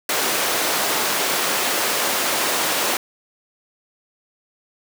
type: high-pass noise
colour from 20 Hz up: pink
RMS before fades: -21 dBFS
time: 0.09-2.97 s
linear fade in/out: 2 ms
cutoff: 430 Hz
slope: 12 dB/octave
effects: none